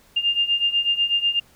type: beating tone pair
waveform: sine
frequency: 2801 / 2809.1 Hz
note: F7 / F7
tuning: +4 / +9 cents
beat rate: 8.1 Hz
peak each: -23 / -20 dBFS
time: 0.16-1.4 s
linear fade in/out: 10 ms
effects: pink hiss -55 dBFS RMS until 1.55 s